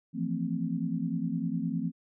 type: chord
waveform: sine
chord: F major seventh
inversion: third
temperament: equal with one note detuned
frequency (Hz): 164.81 / 174.61 / 225 / 261.6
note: E3 / F3 / A3 / C4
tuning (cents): 0 / 0 / +39 / 0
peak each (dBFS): -34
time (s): 0.13-1.92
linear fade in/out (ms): 50
effects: none